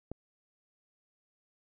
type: click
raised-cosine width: 2 ms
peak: -25 dBFS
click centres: 0.116 s
effects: none